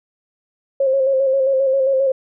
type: tone with vibrato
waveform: sine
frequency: 536 Hz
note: C5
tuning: 42 cents sharp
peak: -13 dBFS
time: 0.8-2.12 s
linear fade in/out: 5 ms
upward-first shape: square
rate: 7.5 Hz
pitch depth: 34 cents each way
effects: none